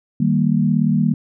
sine chord, Eb major, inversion none, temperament equal, 155.56 / 196 / 233.1 Hz, Eb3 / G3 / Bb3, 0 / 0 / 0 cents, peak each -18 dBFS, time 0.2-1.14 s, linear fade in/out 5 ms, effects none

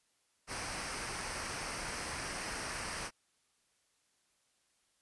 pink noise with comb filter, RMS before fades -40 dBFS, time 0.47-3.11 s, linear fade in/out 50 ms, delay 0.28 ms, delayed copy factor -0.55, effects white hiss -75 dBFS RMS until 5.01 s + resampled to 24000 Hz

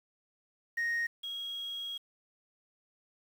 sine tone pair in turn, 1864.7 / 3289 Hz, A#6 / G#7, 0 / -18 cents, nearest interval minor seventh, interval 982 cents, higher second, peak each -27 / -36 dBFS, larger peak first, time 0.77-1.07 / 1.23-1.98 s, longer second, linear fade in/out 10 ms, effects tanh soft clip ceiling -28 dBFS + 9-bit

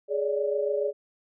sine tone cluster, 418.1 / 568 / 595 Hz, G#4 / C#5 / D5, +12 / +42 / +22 cents, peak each -27 / -28 / -32 dBFS, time 0.08-0.93 s, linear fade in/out 50 ms, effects none

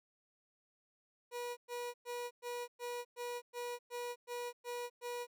30% pulse tone bursts, 484.3 Hz, B4, 34 cents flat, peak -37 dBFS, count 11, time 1.31-5.27 s, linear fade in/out 50 ms, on 260 ms, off 110 ms, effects none

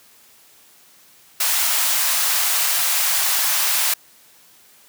white high-pass noise, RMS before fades -19 dBFS, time 1.4-3.94 s, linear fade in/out 5 ms, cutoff 710 Hz, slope 24 dB/octave, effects white hiss -51 dBFS RMS until 4.88 s + high-pass 100 Hz 12 dB/octave

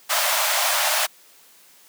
pink high-pass noise, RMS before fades -21 dBFS, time 0.09-1.07 s, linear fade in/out 20 ms, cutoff 580 Hz, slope 96 dB/octave, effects white hiss -52 dBFS RMS until 1.88 s + high-pass 200 Hz 12 dB/octave

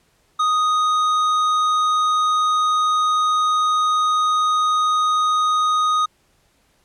sine tone with tanh clipping, 1244.5 Hz, D#6, in tune, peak -17 dBFS, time 0.39-6.06 s, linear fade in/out 10 ms, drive 10 dB, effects pink hiss -61 dBFS RMS until 6.84 s + low-pass 12000 Hz 12 dB/octave

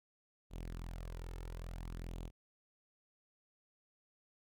sawtooth tone with flanger, 42.47 Hz, F1, 48 cents flat, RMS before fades -45 dBFS, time 0.5-2.31 s, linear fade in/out 50 ms, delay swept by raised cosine 0.28 to 2.28 ms, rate 0.59 Hz, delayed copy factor +0.5, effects none

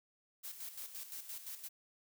blue noise with tremolo, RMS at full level -45 dBFS, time 0.43-1.69 s, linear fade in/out 20 ms, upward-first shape square, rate 5.8 Hz, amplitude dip 60%, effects none

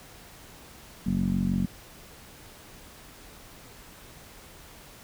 10% pulse tone with low-pass filter, 46.25 Hz, F#1, in tune, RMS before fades -26 dBFS, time 1.06-1.66 s, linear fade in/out 10 ms, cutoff 210 Hz, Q 5.6, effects pink hiss -49 dBFS RMS until 5.03 s

